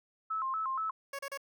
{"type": "tone with vibrato", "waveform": "sine", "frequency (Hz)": 1174.7, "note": "D6", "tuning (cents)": 0, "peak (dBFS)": -31, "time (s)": [0.3, 0.91], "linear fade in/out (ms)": 10, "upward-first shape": "square", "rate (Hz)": 4.2, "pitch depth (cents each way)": 180}
{"type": "tone bursts", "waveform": "15% pulse", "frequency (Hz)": 554.4, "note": "C#5", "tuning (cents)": 0, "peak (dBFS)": -31, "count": 3, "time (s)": [1.13, 1.375], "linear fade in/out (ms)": 5, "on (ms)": 59, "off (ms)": 34}
{"effects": []}